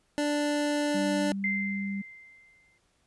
25% pulse tone, 293.7 Hz, D4, in tune, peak -22 dBFS, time 0.18-1.32 s, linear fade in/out 0 ms
sine tone with pitch glide, 195.4 to 197.9 Hz, G3 to G3, -5 to +17 cents, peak -30 dBFS, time 0.94-2.02 s, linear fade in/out 10 ms, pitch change +22 cents, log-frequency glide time 1.12-1.54 s
sine tone with exponential decay, 2084 Hz, C7, 7 cents flat, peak -25 dBFS, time 1.44-2.78 s, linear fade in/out 2 ms, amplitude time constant 290 ms
effects pink hiss -70 dBFS RMS until 3.06 s + resampled to 24000 Hz

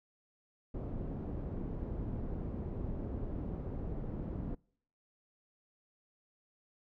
pink low-pass noise, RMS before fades -39 dBFS, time 0.74-4.55 s, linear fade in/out 5 ms, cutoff 390 Hz, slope 12 dB/octave, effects noise-tail reverb RT60 0.6 s tail -26 dB re dry

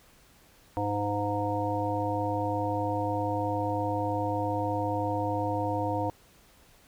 harmonic tone, 102.8 Hz, G#2, 17 cents flat, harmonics 1 / 3 / 5 / 7 / 9, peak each -33 / -33 / -33 / -33 / -33 dBFS, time 0.77-6.1 s, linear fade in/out 0 ms, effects pink hiss -59 dBFS RMS until 6.87 s

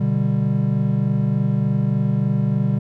triangle chord, G major, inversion first, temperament equal, 123.47 / 146.83 / 196 Hz, B2 / D3 / G3, 0 / 0 / 0 cents, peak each -19 dBFS, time 0-2.79 s, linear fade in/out 10 ms, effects none

